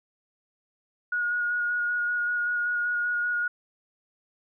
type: tone with vibrato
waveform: sine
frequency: 1444 Hz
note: F#6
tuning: 43 cents flat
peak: -24 dBFS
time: 1.12-3.48 s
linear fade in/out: 5 ms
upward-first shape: square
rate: 5.2 Hz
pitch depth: 12 cents each way
effects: none